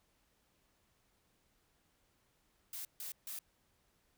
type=noise bursts; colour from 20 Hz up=blue; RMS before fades=-44 dBFS; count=3; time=2.73-3.39 s; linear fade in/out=2 ms; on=120 ms; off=150 ms; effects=pink hiss -75 dBFS RMS until 4.17 s